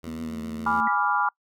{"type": "tone with vibrato", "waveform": "10% pulse", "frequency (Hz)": 81.7, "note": "E2", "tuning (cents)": -15, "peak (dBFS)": -29, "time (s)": [0.03, 0.81], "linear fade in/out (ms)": 10, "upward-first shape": "sine", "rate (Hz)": 7.3, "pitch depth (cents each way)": 48}
{"type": "tone with pitch glide", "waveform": "sine", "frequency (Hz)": [240.2, 225.4], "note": ["B3", "A3"], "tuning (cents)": [-48, 42], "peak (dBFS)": -31, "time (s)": [0.07, 0.88], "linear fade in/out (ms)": 5, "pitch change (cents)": -110, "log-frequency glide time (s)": [0.24, 0.36]}
{"type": "chord", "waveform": "sine", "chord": "G# diminished seventh", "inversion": "none", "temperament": "equal", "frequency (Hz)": [830.6, 987.8, 1174.7, 1396.9], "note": ["G#5", "B5", "D6", "F6"], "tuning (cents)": [0, 0, 0, 0], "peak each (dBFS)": -26, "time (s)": [0.66, 1.29], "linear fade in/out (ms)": 5}
{"type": "tone with exponential decay", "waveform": "sine", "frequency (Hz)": 1951, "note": "B6", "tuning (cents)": -22, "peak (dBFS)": -32, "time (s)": [0.87, 1], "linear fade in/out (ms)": 2, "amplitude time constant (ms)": 28}
{"effects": ["noise-tail reverb RT60 0.1 s tail -26 dB re dry"]}